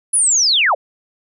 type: linear sweep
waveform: sine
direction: down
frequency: 10240 to 469.8 Hz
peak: -11 dBFS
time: 0.13-0.75 s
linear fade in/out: 10 ms
effects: none